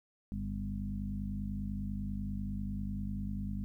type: harmonic tone with a mistuned harmonic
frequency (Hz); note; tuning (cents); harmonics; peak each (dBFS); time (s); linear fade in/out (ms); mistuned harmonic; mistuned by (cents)
50.1; G1; +38; 1 / 2 / 3 / 4 / 5; -39 / -42 / -47 / -38 / -47; 0.32-3.64; 0; 3; -51
effects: 12-bit